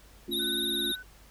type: chord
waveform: sine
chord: A augmented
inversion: none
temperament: equal with one note detuned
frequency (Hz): 222.2 / 277.2 / 349.2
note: A3 / C#4 / E#4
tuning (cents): +17 / 0 / 0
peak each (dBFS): -39 / -39 / -36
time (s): 0.28-0.92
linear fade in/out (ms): 5
type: tone with vibrato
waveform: square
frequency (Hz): 3729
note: A#7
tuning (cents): 0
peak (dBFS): -29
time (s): 0.31-0.96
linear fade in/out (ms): 20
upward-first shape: sine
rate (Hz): 19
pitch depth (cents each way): 58
type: tone with tremolo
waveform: sine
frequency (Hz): 1500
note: F#6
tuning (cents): +23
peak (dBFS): -38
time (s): 0.39-1.03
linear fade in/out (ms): 10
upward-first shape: sine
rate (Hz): 2.5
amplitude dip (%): 50
effects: added 50 Hz sine -54 dBFS peak until 1.3 s + pink hiss -57 dBFS RMS until 1.3 s